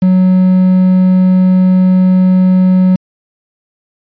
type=tone with quantisation; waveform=triangle; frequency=185 Hz; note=F#3; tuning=in tune; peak=-3 dBFS; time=0.02-2.96 s; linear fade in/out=5 ms; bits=5; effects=resampled to 11025 Hz